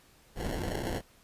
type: noise with sample-and-hold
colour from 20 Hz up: pink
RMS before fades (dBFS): -34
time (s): 0.35-1.02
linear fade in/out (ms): 50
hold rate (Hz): 1225
effects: pink hiss -61 dBFS RMS until 1.23 s + resampled to 32000 Hz